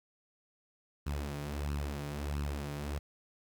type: tone with flanger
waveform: sawtooth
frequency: 72.3 Hz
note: D2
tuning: 27 cents flat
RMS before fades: -37 dBFS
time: 1.06-2.99 s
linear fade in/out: 10 ms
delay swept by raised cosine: 0.7 to 6.5 ms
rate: 1.5 Hz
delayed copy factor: +0.65
effects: 10-bit